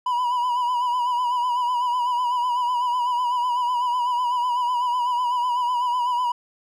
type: tone with vibrato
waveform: triangle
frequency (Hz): 981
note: B5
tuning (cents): -12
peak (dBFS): -18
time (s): 0.06-6.32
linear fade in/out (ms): 5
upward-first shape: sine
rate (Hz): 8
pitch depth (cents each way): 52
effects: none